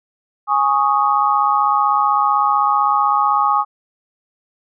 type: chord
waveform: sine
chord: Ab suspended fourth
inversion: none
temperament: equal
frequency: 830.6 / 1108.7 / 1244.5 Hz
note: Ab5 / Db6 / Eb6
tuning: 0 / 0 / 0 cents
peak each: -17 dBFS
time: 0.47-3.65 s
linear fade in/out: 50 ms
effects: none